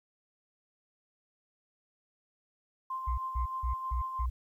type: tone with tremolo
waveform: sine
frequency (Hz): 1046.5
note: C6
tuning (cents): 0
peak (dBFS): -32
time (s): 2.9-4.26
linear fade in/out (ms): 5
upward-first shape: sine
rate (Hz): 6.4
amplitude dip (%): 40
type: tone bursts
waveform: sine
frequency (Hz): 61.2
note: B1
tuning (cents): -15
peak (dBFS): -28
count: 5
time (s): 3.07-4.3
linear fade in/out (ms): 10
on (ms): 110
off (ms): 170
effects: tanh soft clip ceiling -21 dBFS + 11-bit